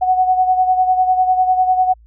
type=beating tone pair; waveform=sine; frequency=740 / 750 Hz; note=F#5 / F#5; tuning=0 / +23 cents; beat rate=10 Hz; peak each=-12 / -19 dBFS; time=0.01-1.94 s; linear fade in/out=20 ms; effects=added 56 Hz sine -43 dBFS peak until 2.06 s